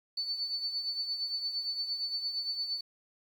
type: tone with tremolo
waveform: sine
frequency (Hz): 4494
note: C#8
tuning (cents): +23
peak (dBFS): -29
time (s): 0.17-2.81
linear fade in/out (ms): 5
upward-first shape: triangle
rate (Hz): 8.7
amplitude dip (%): 65
effects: 10-bit